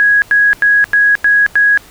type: tone bursts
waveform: sine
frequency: 1661.2 Hz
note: G#6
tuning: in tune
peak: -6 dBFS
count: 6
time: 0-1.775 s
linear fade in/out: 0 ms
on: 220 ms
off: 91 ms
effects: pink hiss -40 dBFS RMS until 1.9 s